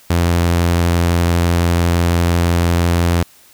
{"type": "tone with vibrato", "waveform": "sawtooth", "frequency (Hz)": 85.9, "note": "F2", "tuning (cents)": -28, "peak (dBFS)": -8, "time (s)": [0.1, 3.23], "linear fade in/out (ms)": 5, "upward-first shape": "square", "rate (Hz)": 12, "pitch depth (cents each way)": 8, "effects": ["white hiss -47 dBFS RMS until 3.53 s"]}